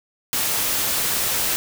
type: noise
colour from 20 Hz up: white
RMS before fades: -22 dBFS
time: 0.33-1.56 s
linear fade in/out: 0 ms
effects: none